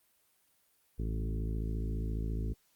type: harmonic tone with a mistuned harmonic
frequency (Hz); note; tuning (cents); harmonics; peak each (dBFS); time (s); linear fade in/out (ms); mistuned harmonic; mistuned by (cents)
54.6; A1; -13; 1 / 2 / 3 / 4 / 5 / 6 / 7 / 8; -33 / -39 / -43 / -45 / -47 / -49 / -50 / -51; 0.98-2.54; 20; 3; -17
effects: white hiss -71 dBFS RMS until 2.75 s + Opus 32 kbps